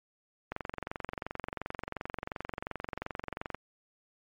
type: click train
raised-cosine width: 0.5 ms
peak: -20 dBFS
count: 70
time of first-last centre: 0.52-3.546 s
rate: 22.8 Hz
effects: MP3 64 kbps